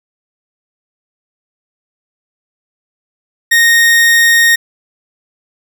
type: tone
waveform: 40% pulse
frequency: 1857 Hz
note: A#6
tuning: 7 cents flat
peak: -5 dBFS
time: 3.51-4.56 s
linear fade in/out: 10 ms
effects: none